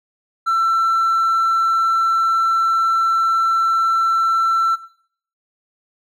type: tone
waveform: triangle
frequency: 1341 Hz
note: E6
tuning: 29 cents sharp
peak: -12 dBFS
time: 0.46-4.76 s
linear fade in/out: 20 ms
effects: noise-tail reverb RT60 0.6 s tail -17 dB re dry + tanh soft clip ceiling -8 dBFS